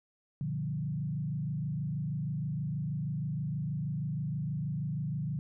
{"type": "tone with frequency modulation", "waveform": "sine", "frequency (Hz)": 148.8, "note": "D3", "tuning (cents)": 23, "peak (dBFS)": -31, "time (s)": [0.41, 5.39], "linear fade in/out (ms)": 0, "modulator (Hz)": 26.3, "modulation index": 1.1, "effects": []}